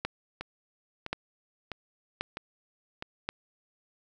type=two click trains; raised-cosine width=0.3 ms; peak=-20 / -14 dBFS; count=5 / 4; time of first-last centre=0.41-3.024 / 0.05-3.29 s; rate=1.53 / 0.926 Hz; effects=none